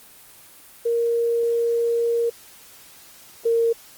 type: tone pair in turn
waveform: sine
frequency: 467.4 / 461.5 Hz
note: A#4 / A#4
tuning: +5 / -17 cents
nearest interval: unison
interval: 22 cents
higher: first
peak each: -18 / -16 dBFS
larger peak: second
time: 0.85-2.3 / 3.45-3.73 s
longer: first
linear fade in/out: 10 ms
effects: white hiss -47 dBFS RMS until 3.97 s + Opus 24 kbps